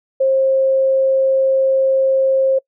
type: tone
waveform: sine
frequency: 533 Hz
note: C5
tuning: 32 cents sharp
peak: -11 dBFS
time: 0.2-2.59 s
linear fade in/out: 10 ms
effects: noise-tail reverb RT60 0.1 s tail -25 dB re dry